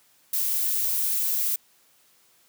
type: noise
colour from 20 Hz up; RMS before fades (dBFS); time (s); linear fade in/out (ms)
violet; -25; 0.33-1.56; 5
effects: white hiss -61 dBFS RMS until 2.48 s + high-pass 100 Hz 12 dB/octave